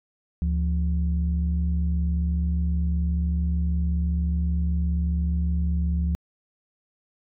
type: tone pair together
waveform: sine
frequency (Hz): 73.1 / 174.16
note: D2 / F3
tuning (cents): -7 / -5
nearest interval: octave + minor third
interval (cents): 1502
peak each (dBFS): -21 / -27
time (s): 0.42-6.15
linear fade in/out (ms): 0
effects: tanh soft clip ceiling -14 dBFS